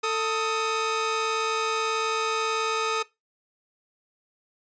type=tone pair together; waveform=sawtooth; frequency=445.4 / 1257.8 Hz; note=A4 / D#6; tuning=+21 / +18 cents; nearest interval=octave + tritone; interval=1797 cents; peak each=-23 / -23 dBFS; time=0.03-3.03 s; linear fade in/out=10 ms; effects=noise-tail reverb RT60 0.2 s tail -19 dB re dry + resampled to 16000 Hz